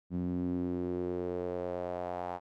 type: tone with band-pass filter sweep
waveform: sawtooth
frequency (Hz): 89.1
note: F2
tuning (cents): +35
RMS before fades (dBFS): -35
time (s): 0.1-2.4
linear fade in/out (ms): 50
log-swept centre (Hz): 210 to 810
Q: 3.5
effects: none